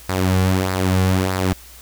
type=tone with flanger; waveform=sawtooth; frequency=93.4 Hz; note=F#2; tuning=17 cents sharp; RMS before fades=-18 dBFS; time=0.09-1.53 s; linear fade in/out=0 ms; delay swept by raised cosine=0.31 to 3.21 ms; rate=1.6 Hz; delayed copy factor=-0.55; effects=added 60 Hz sine -44 dBFS peak until 1.81 s + white hiss -43 dBFS RMS until 1.81 s